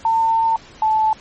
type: tone pair in turn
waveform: sine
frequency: 902 / 871.8 Hz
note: A5 / A5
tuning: +43 / -16 cents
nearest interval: minor second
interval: 59 cents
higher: first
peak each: -13 dBFS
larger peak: neither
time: 0.05-0.56 / 0.82-1.13 s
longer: first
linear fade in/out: 2 ms
effects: pink hiss -43 dBFS RMS until 1.2 s + MP3 32 kbps